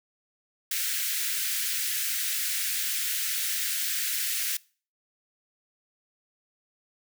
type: high-pass noise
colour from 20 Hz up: white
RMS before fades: -29 dBFS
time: 0.71-4.57 s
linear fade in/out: 5 ms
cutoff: 1500 Hz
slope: 48 dB/octave
effects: noise-tail reverb RT60 0.4 s tail -23 dB re dry